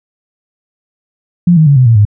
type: tone with pitch steps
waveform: sine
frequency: 174.61 / 157.37 / 141.83 / 127.82 / 115.2 / 103.82 Hz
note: F3 / D#3 / C#3 / C3 / A#2 / G#2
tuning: 0 / +20 / +40 / -40 / -20 / 0 cents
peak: -3 dBFS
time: 1.47-2.052 s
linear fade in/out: 5 ms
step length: 97 ms
effects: none